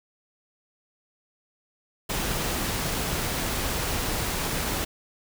pink noise, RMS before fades -28 dBFS, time 2.09-4.85 s, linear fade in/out 10 ms, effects none

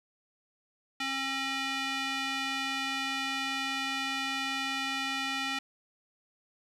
square tone with band-pass filter, 269.5 Hz, C#4, 49 cents flat, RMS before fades -33 dBFS, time 1-5.59 s, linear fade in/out 5 ms, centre 2700 Hz, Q 1.3, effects none

